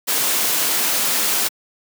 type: noise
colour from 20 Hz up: white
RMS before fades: -19 dBFS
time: 0.07-1.49 s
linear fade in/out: 20 ms
effects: high-pass 200 Hz 12 dB/octave